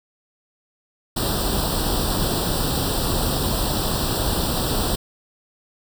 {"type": "noise with comb filter", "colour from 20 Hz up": "pink", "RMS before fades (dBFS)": -22, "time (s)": [1.16, 4.96], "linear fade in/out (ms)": 10, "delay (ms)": 0.23, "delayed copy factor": 0.9, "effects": []}